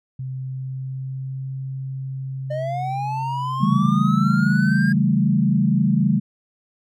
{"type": "tone with pitch glide", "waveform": "sine", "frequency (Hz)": [130.81, 133.4], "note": ["C3", "C3"], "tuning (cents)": [0, 34], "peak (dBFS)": -26, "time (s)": [0.19, 3.87], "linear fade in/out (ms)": 5, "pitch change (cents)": 34, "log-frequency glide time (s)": [0.31, 1.53]}
{"type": "linear sweep", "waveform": "triangle", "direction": "up", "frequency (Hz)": [597, 1634], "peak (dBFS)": -22, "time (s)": [2.5, 4.93], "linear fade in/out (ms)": 10}
{"type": "chord", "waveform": "sine", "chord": "A dominant seventh", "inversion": "first", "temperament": "equal with one note detuned", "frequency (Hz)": [140.53, 164.81, 196, 220], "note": ["C#3", "E3", "G3", "A3"], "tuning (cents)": [24, 0, 0, 0], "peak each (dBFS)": [-21, -22, -19, -21], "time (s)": [3.6, 6.2], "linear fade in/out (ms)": 20}
{"effects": []}